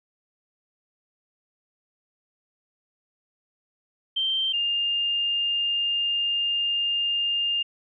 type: tone pair in turn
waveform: sine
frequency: 3136 / 2811 Hz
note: G7 / F7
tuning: 0 / +11 cents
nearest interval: major second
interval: 189 cents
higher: first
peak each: -22 dBFS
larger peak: neither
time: 4.16-4.53 / 4.53-7.63 s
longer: second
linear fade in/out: 10 ms
effects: none